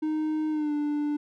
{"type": "tone with pitch glide", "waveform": "triangle", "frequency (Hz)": [309.7, 295], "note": ["D#4", "D4"], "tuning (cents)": [-8, 8], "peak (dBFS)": -23, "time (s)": [0.02, 1.17], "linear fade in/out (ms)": 10, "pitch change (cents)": -84, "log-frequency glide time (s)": [0.5, 0.73], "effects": []}